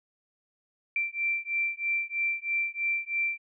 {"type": "beating tone pair", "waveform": "sine", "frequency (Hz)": [2349, 2352.1], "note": ["D7", "D7"], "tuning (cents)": [0, 2], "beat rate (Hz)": 3.1, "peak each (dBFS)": -30, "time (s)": [0.96, 3.38], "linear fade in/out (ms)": 2, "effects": []}